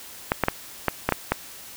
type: clicks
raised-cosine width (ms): 0.5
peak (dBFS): -4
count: 7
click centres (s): 0.319 / 0.437 / 0.484 / 0.883 / 1.09 / 1.123 / 1.32
effects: white hiss -42 dBFS RMS until 1.76 s